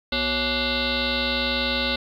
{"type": "tone with frequency modulation", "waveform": "sine", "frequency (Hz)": 2086, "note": "C7", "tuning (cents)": -6, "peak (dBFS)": -21, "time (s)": [0.12, 1.96], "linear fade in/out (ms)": 5, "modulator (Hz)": 307, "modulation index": 7, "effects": ["9-bit"]}